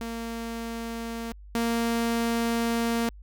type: tone pair in turn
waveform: sawtooth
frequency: 230.1 / 232 Hz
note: A#3 / A#3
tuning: -22 / -8 cents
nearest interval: unison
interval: 14 cents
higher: second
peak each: -28 / -20 dBFS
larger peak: second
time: 0.01-1.32 / 1.55-3.09 s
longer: second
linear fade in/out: 0 ms
effects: added 50 Hz sine -43 dBFS peak until 3.22 s